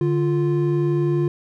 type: tone pair together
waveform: triangle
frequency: 146.83 / 348.5 Hz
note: D3 / F4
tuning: 0 / -4 cents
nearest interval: octave + minor third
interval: 1496 cents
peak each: -18 dBFS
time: 0.01-1.28 s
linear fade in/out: 2 ms
effects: none